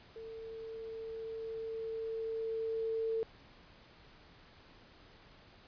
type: tone with level ramp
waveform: sine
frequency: 448.5 Hz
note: A4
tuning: 33 cents sharp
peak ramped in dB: -44 to -31 dBFS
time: 0.16-3.23 s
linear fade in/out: 0 ms
effects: pink hiss -59 dBFS RMS until 5.67 s + resampled to 11025 Hz